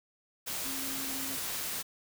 sine tone in noise, 268.6 Hz, C4, 46 cents sharp, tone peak -42 dBFS, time 0.64-1.37 s, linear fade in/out 20 ms, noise white, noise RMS -36 dBFS, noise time 0.46-1.83 s, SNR -9 dB, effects none

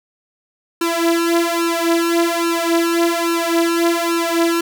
sawtooth tone with flanger, 337 Hz, E4, 38 cents sharp, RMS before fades -17 dBFS, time 0.81-4.61 s, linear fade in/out 5 ms, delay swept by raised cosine 0.73 to 3.73 ms, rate 1.2 Hz, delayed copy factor +0.85, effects none

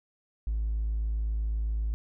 sine tone with hard clipping, 53.9 Hz, A1, 35 cents flat, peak -27 dBFS, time 0.47-1.94 s, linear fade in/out 0 ms, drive 1 dB, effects none

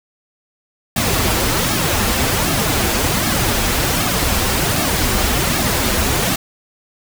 pink noise with flanger, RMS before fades -17 dBFS, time 0.96-6.36 s, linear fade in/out 5 ms, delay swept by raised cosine 2 to 7.2 ms, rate 1.3 Hz, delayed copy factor -0.7, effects none

